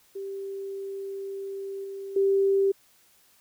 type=tone with level steps; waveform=sine; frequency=392 Hz; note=G4; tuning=in tune; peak=-32 / -34 / -19 dBFS; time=0.15-2.72 s; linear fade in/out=10 ms; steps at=1.84 / 2.16 s; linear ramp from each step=5 ms; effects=white hiss -61 dBFS RMS until 3.4 s